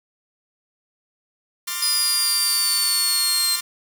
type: chord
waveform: 5% pulse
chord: D minor seventh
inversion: third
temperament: equal with one note detuned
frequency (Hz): 1046.5 / 1174.7 / 1396.9 / 1802.2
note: C6 / D6 / F6 / A6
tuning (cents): 0 / 0 / 0 / +41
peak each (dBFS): -19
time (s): 1.67-3.61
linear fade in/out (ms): 10
type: exponential sweep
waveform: 25% pulse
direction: down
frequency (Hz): 4991 to 4158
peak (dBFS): -14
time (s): 1.82-3.56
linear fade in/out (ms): 5
effects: 8-bit